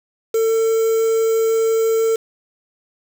triangle tone with quantisation, 449 Hz, A4, 35 cents sharp, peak -12 dBFS, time 0.34-2.16 s, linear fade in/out 5 ms, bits 5, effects none

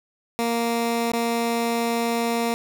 15% pulse tone with dropouts, 233.1 Hz, A#3, in tune, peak -15 dBFS, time 0.39-2.54 s, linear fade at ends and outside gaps 0 ms, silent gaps 1.119-1.134 s, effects none

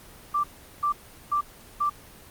sine tone bursts, 1174.7 Hz, D6, in tune, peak -21 dBFS, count 4, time 0.34-1.898 s, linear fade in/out 10 ms, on 97 ms, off 390 ms, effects pink hiss -48 dBFS RMS until 2.3 s + Opus 24 kbps

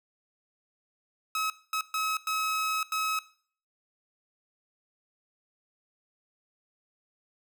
sawtooth tone bursts at uneven times, 1282 Hz, E6, 49 cents flat, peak -24 dBFS, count 5, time 1.35-1.5 / 1.73-1.81 / 1.94-2.17 / 2.27-2.83 / 2.92-3.19 s, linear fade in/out 2 ms, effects noise-tail reverb RT60 0.5 s tail -19 dB re dry

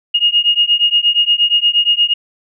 sine beating tone pair, 2854 / 2862.5 Hz, F7 / F7, +37 / +42 cents, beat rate 8.5 Hz, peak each -13 dBFS, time 0.14-2.14 s, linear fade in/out 10 ms, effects none

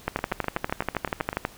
two click trains, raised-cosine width 0.5 ms, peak -15 / -9 dBFS, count 10 / 18, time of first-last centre 0.19-1.329 / 0.08-1.451 s, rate 7.9 / 12.4 Hz, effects pink hiss -49 dBFS RMS until 1.57 s

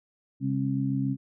harmonic tone, 67.3 Hz, C2, 49 cents sharp, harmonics 2 / 3 / 4, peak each -28 / -32 / -28 dBFS, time 0.4-1.17 s, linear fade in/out 50 ms, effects none

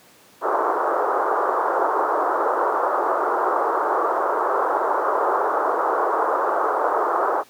white band-pass noise, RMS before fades -21 dBFS, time 0.41-7.44 s, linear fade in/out 50 ms, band 350 to 1300 Hz, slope 48 dB/octave, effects pink hiss -51 dBFS RMS until 7.49 s + high-pass 200 Hz 12 dB/octave

